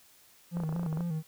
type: tone with vibrato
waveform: triangle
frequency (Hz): 164.81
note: E3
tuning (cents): 0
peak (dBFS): -28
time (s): 0.51-1.23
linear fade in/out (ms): 50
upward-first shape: square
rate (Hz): 4.2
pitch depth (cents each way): 77
type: clicks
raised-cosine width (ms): 1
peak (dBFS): -26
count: 12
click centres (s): 0.57 / 0.602 / 0.636 / 0.692 / 0.726 / 0.763 / 0.795 / 0.832 / 0.863 / 0.928 / 0.973 / 1.007
effects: white hiss -60 dBFS RMS until 1.27 s